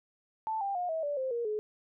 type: tone with pitch steps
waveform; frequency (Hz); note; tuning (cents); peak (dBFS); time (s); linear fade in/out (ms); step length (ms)
sine; 880 / 793.1 / 714.8 / 644.2 / 580.6 / 523.3 / 471.6 / 425; A5 / G5 / F5 / E5 / D5 / C5 / A#4 / G#4; 0 / +20 / +40 / -40 / -20 / 0 / +20 / +40; -30; 0.47-1.59; 0; 140
effects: none